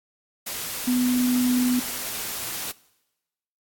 sine tone in noise, 249 Hz, B3, 14 cents sharp, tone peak -19 dBFS, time 0.87-1.8 s, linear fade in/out 10 ms, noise white, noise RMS -31 dBFS, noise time 0.46-2.72 s, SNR +9 dB, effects noise-tail reverb RT60 1.0 s tail -22 dB re dry + AAC 64 kbps

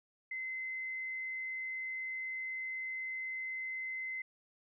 sine tone, 2056 Hz, C7, 31 cents flat, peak -37 dBFS, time 0.31-4.22 s, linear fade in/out 5 ms, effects none

